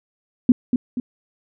sine tone with echo, 246.9 Hz, B3, in tune, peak -7 dBFS, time 0.49-0.52 s, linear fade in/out 2 ms, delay 240 ms, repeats 2, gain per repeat -7 dB, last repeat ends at 1 s, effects none

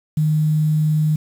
sine tone with quantisation, 153.9 Hz, D#3, 19 cents flat, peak -14 dBFS, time 0.17-1.16 s, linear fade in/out 5 ms, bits 7, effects none

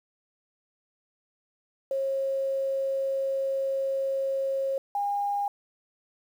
sine tone pair in turn, 541 / 810.6 Hz, C#5 / G#5, -42 / -42 cents, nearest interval perfect fifth, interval 700 cents, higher second, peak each -25 dBFS, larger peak neither, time 1.91-4.78 / 4.95-5.48 s, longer first, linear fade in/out 2 ms, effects 9-bit

